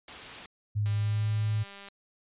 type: noise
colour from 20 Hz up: white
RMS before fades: -41 dBFS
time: 0.08-0.46 s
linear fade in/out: 2 ms
type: tone with pitch glide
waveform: sine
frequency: 104.4 to 107.21 Hz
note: G#2 to A2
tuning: +10 to -44 cents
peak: -25 dBFS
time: 0.75-1.64 s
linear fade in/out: 20 ms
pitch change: +46 cents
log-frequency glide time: 0.89-1.29 s
type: click train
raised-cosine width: 0.2 ms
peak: -29 dBFS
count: 205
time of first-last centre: 0.86-1.885 s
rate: 199 Hz
effects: resampled to 8000 Hz